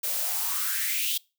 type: noise with high-pass filter sweep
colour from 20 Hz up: blue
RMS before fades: -28 dBFS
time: 0.03-1.18 s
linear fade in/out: 10 ms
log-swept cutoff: 450 to 3400 Hz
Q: 5.4
effects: noise-tail reverb RT60 0.3 s tail -25 dB re dry